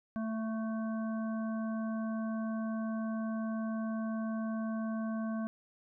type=harmonic tone with a mistuned harmonic; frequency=221.8 Hz; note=A3; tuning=14 cents sharp; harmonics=1 / 3 / 5 / 7; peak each=-33 / -43 / -47 / -50 dBFS; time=0.16-5.47 s; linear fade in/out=0 ms; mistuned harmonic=7; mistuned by=-21 cents; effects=none